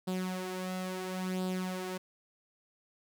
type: tone with flanger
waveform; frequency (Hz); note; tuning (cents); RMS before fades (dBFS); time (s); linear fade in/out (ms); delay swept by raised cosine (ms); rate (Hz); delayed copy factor
sawtooth; 185; F#3; 0; -36; 0.07-1.98; 10; 0.23 to 3.93; 0.73; +0.6
effects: none